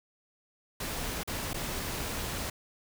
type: noise with dropouts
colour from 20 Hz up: pink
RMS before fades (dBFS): -35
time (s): 0.8-2.5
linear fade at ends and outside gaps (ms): 5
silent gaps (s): 1.234-1.275 / 1.533-1.542
effects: none